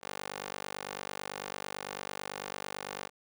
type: tone with high-pass filter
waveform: 15% pulse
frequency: 49 Hz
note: G1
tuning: in tune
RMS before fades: -41 dBFS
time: 0.01-3.1 s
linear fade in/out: 50 ms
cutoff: 570 Hz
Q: 0.74
effects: none